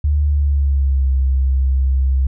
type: tone with pitch glide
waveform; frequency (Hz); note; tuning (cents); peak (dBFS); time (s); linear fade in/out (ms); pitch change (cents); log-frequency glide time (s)
sine; 73.42 to 66.17; D2 to C2; 0 to +20; -12; 0.04-2.27; 5; -180; 0.24-1.11
effects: none